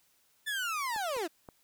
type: linear sweep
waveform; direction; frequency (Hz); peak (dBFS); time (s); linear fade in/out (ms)
30% pulse; down; 1772 to 296.6; -29; 0.46-1.28; 20
type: clicks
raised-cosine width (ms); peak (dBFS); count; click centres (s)
1; -32; 3; 0.962 / 1.166 / 1.488
effects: white hiss -69 dBFS RMS until 1.63 s